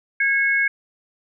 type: tone pair together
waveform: sine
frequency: 1639.6 / 2190 Hz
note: G#6 / C#7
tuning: -23 / -22 cents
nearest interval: perfect fourth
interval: 501 cents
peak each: -19 dBFS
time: 0.2-0.68 s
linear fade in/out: 5 ms
effects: none